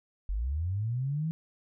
sine linear sweep, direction up, 43.65 to 164.8 Hz, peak -28 dBFS, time 0.29-1.31 s, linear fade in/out 0 ms, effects none

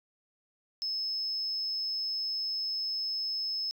sine tone with amplitude modulation, 5200 Hz, E8, 24 cents flat, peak -28 dBFS, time 0.82-3.71 s, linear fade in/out 0 ms, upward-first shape sine, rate 179 Hz, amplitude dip 30%, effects tanh soft clip ceiling -26 dBFS

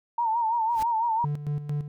sine tone with vibrato, 914 Hz, A#5, 34 cents flat, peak -22 dBFS, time 0.18-1.25 s, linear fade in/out 5 ms, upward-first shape sine, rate 6 Hz, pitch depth 79 cents each way
pink noise with exponential growth, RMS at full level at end -34 dBFS, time 0.68-0.83 s, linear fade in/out 5 ms, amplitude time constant 32 ms
triangle tone with tremolo, 146.83 Hz, D3, in tune, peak -23 dBFS, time 1.24-1.88 s, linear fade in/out 2 ms, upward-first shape square, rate 4.4 Hz, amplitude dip 65%
effects none

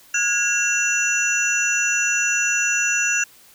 sine tone cluster, 1443 / 1650 / 2730 / 5950 / 6910 Hz, F#6 / G#6 / F7 / F#8 / A8, -44 / -12 / -40 / +9 / -32 cents, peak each -25 / -24 / -22 / -24 / -27 dBFS, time 0.14-3.24 s, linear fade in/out 5 ms, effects white hiss -50 dBFS RMS until 3.54 s

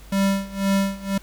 square tone with tremolo, 196 Hz, G3, in tune, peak -17 dBFS, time 0.12-1.18 s, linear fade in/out 5 ms, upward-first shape sine, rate 2 Hz, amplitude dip 90%, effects added 50 Hz sine -42 dBFS peak until 1.22 s + pink hiss -49 dBFS RMS until 1.22 s

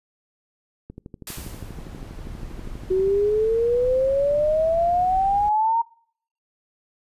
click train, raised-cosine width 3 ms, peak -24 dBFS, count 28, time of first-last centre 0.9-3.077 s, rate 12.4 Hz
white noise with exponential decay, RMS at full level -32 dBFS, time 1.27-1.96 s, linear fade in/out 2 ms, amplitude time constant 150 ms
brown noise, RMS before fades -36 dBFS, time 1.37-5.49 s, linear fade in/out 2 ms
sine exponential sweep, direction up, 370 to 932.3 Hz, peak -17 dBFS, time 2.9-5.82 s, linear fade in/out 10 ms
effects noise-tail reverb RT60 0.6 s tail -25 dB re dry + resampled to 32000 Hz

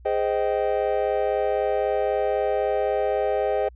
triangle chord, Ab major seventh, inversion none, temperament just, 415.3 / 519.1 / 623 / 778.7 Hz, Ab4 / C5 / Eb5 / G5, 0 / -14 / +2 / -12 cents, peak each -24 / -24 / -24 / -26 dBFS, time 0.05-3.69 s, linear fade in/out 10 ms, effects added 60 Hz sine -44 dBFS peak until 3.75 s + resampled to 8000 Hz

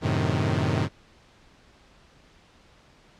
sawtooth chord, F# diminished seventh, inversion none, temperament equal, 92.5 / 110 / 130.81 / 155.56 Hz, F#2 / A2 / C3 / Eb3, 0 / 0 / 0 / 0 cents, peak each -24 dBFS, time 0.01-0.89 s, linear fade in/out 50 ms, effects pink hiss -56 dBFS RMS until 3.19 s + low-pass 5000 Hz 12 dB/octave

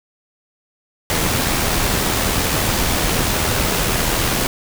pink noise with amplitude modulation, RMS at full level -17 dBFS, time 1.1-4.47 s, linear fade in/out 0 ms, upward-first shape sine, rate 81.3 Hz, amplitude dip 30%, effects none

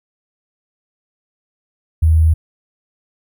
sine tone with sample-and-hold, 79.9 Hz, D#2, 47 cents sharp, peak -8 dBFS, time 2.02-2.34 s, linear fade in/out 10 ms, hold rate 11025 Hz, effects none

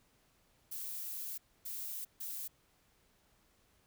violet noise bursts at uneven times, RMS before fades -42 dBFS, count 3, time 0.71-1.38 / 1.65-2.05 / 2.2-2.48 s, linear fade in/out 10 ms, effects pink hiss -71 dBFS RMS until 3.86 s

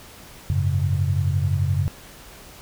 sine chord, F# suspended second, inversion none, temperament just, 92.5 / 104.06 / 138.75 Hz, F#2 / G#2 / C#3, 0 / +4 / +2 cents, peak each -21 / -26 / -23 dBFS, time 0.5-1.88 s, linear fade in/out 0 ms, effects pink hiss -44 dBFS RMS until 2.61 s

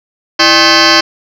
sine tone with frequency modulation, 1732 Hz, A6, 28 cents flat, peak -3 dBFS, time 0.39-1.01 s, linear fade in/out 10 ms, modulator 467 Hz, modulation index 7.7, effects tanh soft clip ceiling 0 dBFS

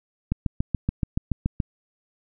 click train, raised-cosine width 5 ms, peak -10 dBFS, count 10, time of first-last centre 0.32-1.602 s, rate 7.02 Hz, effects none

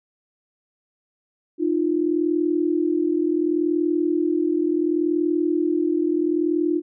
sine tone pair together, 307.1 / 347.8 Hz, D#4 / F4, -23 / -7 cents, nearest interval major second, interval 216 cents, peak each -21 dBFS, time 1.58-6.82 s, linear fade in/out 50 ms, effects none

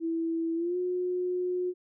sine tone with pitch glide, 329.4 to 361.3 Hz, E4 to F#4, -1 to -41 cents, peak -27 dBFS, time 0-1.74 s, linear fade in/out 50 ms, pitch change +160 cents, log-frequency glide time 0.55-0.77 s, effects none

